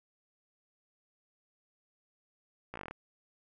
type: slowing click train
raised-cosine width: 0.5 ms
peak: -26 dBFS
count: 9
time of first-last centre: 2.74-2.91 s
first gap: 16 ms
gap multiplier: 1.08
effects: none